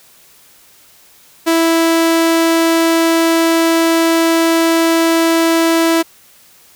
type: tone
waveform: sawtooth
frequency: 329.6 Hz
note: E4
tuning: in tune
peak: -6 dBFS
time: 1.46-6.03 s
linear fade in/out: 20 ms
effects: white hiss -46 dBFS RMS until 6.75 s